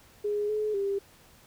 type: tone with pitch steps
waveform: sine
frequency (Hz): 414.9 / 426.2 / 397.1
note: G#4 / G#4 / G4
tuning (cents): -2 / +45 / +22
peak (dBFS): -26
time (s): 0.24-0.99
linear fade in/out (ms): 10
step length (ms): 250
effects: pink hiss -57 dBFS RMS until 1.46 s